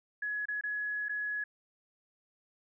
sine tone with dropouts, 1686 Hz, G#6, 26 cents sharp, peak -32 dBFS, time 0.22-1.44 s, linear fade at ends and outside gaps 5 ms, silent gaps 0.456-0.484 / 0.611-0.636 / 1.085-1.093 s, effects none

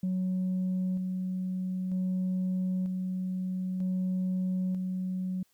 sine tone with tremolo, 185 Hz, F#3, in tune, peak -25 dBFS, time 0.03-5.43 s, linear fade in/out 5 ms, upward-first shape square, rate 0.53 Hz, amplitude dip 35%, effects tanh soft clip ceiling -25 dBFS + white hiss -70 dBFS RMS until 5.53 s

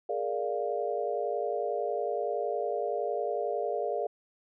sine chord, Bb dominant seventh, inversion third, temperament equal, 415.3 / 466.2 / 587.3 / 698.5 Hz, Ab4 / Bb4 / D5 / F5, 0 / 0 / 0 / 0 cents, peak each -34 dBFS, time 0.09-4.07 s, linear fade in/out 5 ms, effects none

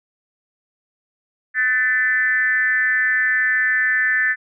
sine tone with frequency modulation, 1767 Hz, A6, 7 cents sharp, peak -15 dBFS, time 1.54-4.36 s, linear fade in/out 50 ms, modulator 251 Hz, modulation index 0.8, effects none

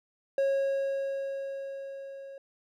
triangle tone with level ramp, 547 Hz, C#5, 23 cents flat, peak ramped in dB -21 to -40 dBFS, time 0.38-2.38 s, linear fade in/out 2 ms, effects none

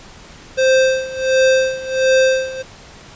square tone with tremolo, 523.3 Hz, C5, in tune, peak -10 dBFS, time 0.57-2.63 s, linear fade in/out 20 ms, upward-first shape sine, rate 1.4 Hz, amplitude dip 85%, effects pink hiss -40 dBFS RMS until 3.15 s + resampled to 16000 Hz

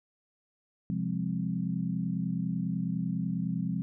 sine tone cluster, 129.4 / 173.4 / 203.4 / 261.7 Hz, C3 / F3 / G#3 / C4, -19 / -12 / -36 / 0 cents, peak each -37 / -31 / -34 / -38 dBFS, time 0.9-3.82 s, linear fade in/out 0 ms, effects none

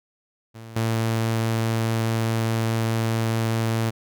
sawtooth tone with level steps, 113.1 Hz, A2, 48 cents sharp, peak -34 / -17 dBFS, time 0.54-3.91 s, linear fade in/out 20 ms, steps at 0.76 s, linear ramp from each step 5 ms, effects none

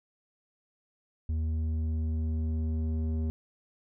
square tone with low-pass filter sweep, 79.2 Hz, D#2, 31 cents sharp, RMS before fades -30 dBFS, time 1.29-3.3 s, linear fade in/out 0 ms, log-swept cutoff 160 to 300 Hz, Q 1.1, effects none

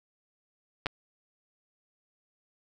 clicks, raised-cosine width 0.3 ms, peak -14 dBFS, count 2, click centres 0.86 / 0.867 s, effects none

